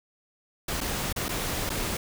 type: noise with dropouts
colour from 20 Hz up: pink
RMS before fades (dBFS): -30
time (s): 0.68-1.97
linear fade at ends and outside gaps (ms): 5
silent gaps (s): 0.806-0.811 / 1.127-1.161 / 1.284-1.29 / 1.694-1.701
effects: none